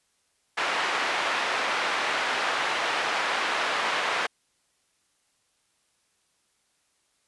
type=band-pass noise; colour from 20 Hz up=pink; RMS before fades=-27 dBFS; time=0.57-4.27 s; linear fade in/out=10 ms; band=790 to 2800 Hz; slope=12 dB/octave; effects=white hiss -70 dBFS RMS until 7.27 s + resampled to 24000 Hz